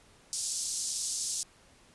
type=band-pass noise; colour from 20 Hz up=white; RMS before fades=-34 dBFS; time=0.33-1.43 s; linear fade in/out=0 ms; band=5000 to 8800 Hz; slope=24 dB/octave; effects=pink hiss -60 dBFS RMS until 1.94 s + resampled to 24000 Hz